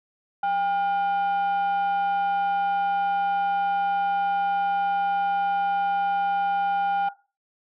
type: tone pair together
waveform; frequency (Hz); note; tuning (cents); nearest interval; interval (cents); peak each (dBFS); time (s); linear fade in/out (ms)
sine; 800 / 1423.3; G5 / F6; +35 / +32; minor seventh; 997; -20 / -29; 0.43-7.09; 5
effects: noise-tail reverb RT60 0.3 s tail -17 dB re dry + tanh soft clip ceiling -19 dBFS